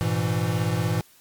square chord, E major, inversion first, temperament equal with one note detuned, 103.83 / 120.3 / 164.81 Hz, G#2 / B2 / E3, 0 / -45 / 0 cents, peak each -27 dBFS, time 0.01-1.01 s, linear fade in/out 0 ms, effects white hiss -55 dBFS RMS until 1.2 s + MP3 96 kbps

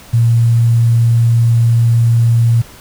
sine tone with quantisation, 116.54 Hz, A#2, in tune, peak -7 dBFS, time 0.13-2.62 s, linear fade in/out 10 ms, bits 6, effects pink hiss -38 dBFS RMS until 2.8 s

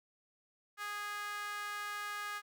sawtooth tone with high-pass filter, 413.1 Hz, G#4, 9 cents flat, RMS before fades -41 dBFS, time 0.77-2.42 s, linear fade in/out 50 ms, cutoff 1400 Hz, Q 3.7, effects none

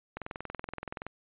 click train, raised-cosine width 0.5 ms, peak -22 dBFS, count 20, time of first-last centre 0.17-1.066 s, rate 21.2 Hz, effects resampled to 8000 Hz

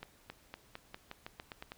accelerating click train, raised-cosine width 0.3 ms, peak -27 dBFS, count 11, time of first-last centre 0.03-1.719 s, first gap 270 ms, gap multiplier 0.89, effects pink hiss -64 dBFS RMS until 1.77 s

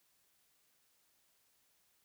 silence, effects white hiss -74 dBFS RMS until 2.04 s

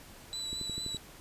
35% pulse tone with vibrato, 3951 Hz, B7, in tune, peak -34 dBFS, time 0.33-0.97 s, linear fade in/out 0 ms, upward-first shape sine, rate 4.5 Hz, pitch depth 17 cents each way
click train, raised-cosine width 3 ms, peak -28 dBFS, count 6, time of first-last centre 0.53-0.947 s, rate 12 Hz
effects pink hiss -52 dBFS RMS until 1.2 s + resampled to 32000 Hz

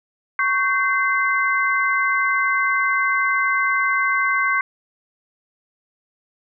sine tone cluster, 1110 / 1548 / 2063 Hz, C#6 / G6 / C7, +2 / -22 / -25 cents, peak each -21 dBFS, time 0.39-4.61 s, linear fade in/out 2 ms, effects none

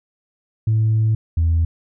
sine tone pair in turn, 110 / 82.41 Hz, A2 / E2, 0 / 0 cents, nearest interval perfect fourth, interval 500 cents, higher first, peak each -12 dBFS, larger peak neither, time 0.67-1.15 / 1.37-1.65 s, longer first, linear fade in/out 5 ms, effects tanh soft clip ceiling -11 dBFS

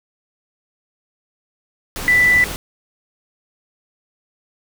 sine tone in noise, 1982 Hz, B6, 6 cents sharp, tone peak -10 dBFS, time 2.08-2.44 s, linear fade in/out 0 ms, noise pink, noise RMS -27 dBFS, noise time 1.96-2.56 s, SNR +14 dB, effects none

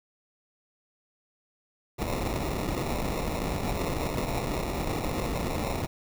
pink noise with sample-and-hold, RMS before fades -30 dBFS, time 1.98-5.87 s, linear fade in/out 20 ms, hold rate 1575 Hz, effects none

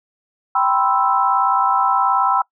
sine chord, C major seventh, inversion second, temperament equal, 784 / 987.8 / 1046.5 / 1318.5 Hz, G5 / B5 / C6 / E6, 0 / 0 / 0 / 0 cents, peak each -19 / -19 / -22 / -18 dBFS, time 0.55-2.42 s, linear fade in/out 5 ms, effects noise-tail reverb RT60 0.1 s tail -23 dB re dry

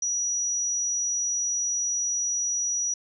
sine tone, 5830 Hz, F#8, 26 cents flat, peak -24 dBFS, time 0.02-2.94 s, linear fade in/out 5 ms, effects none

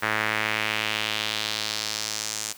sawtooth tone with band-pass filter sweep, 108 Hz, A2, 32 cents flat, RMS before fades -28 dBFS, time 0.02-2.53 s, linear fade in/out 10 ms, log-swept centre 1700 to 7100 Hz, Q 1.9, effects white hiss -47 dBFS RMS until 2.57 s

